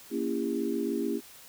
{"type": "chord", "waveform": "sine", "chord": "A# diminished seventh", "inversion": "none", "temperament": "just", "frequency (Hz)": [233.1, 279.7, 335.6, 402.8], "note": ["A#3", "C#4", "E4", "G4"], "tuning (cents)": [0, 16, 31, 47], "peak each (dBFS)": -33, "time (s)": [0.1, 1.21], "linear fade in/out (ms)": 50, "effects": ["white hiss -51 dBFS RMS until 1.48 s"]}